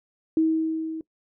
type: tone with level ramp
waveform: sine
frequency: 320 Hz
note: D#4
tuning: 49 cents sharp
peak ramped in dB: -16 to -30 dBFS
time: 0.37-1.01 s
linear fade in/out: 2 ms
effects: noise-tail reverb RT60 0.1 s tail -21 dB re dry